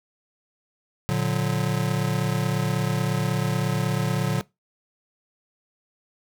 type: chord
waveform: square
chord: Bb augmented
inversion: none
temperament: just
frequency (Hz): 116.54 / 145.68 / 182.1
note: Bb2 / D3 / F#3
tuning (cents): 0 / -14 / -27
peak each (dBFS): -28 / -26 / -27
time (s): 1.09-4.41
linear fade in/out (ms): 0
effects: noise-tail reverb RT60 0.2 s tail -21 dB re dry